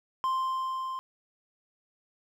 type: tone with level ramp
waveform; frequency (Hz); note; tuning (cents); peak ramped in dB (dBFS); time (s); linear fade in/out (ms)
triangle; 1046.5; C6; 0; -23 to -31; 0.24-0.99; 0
effects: none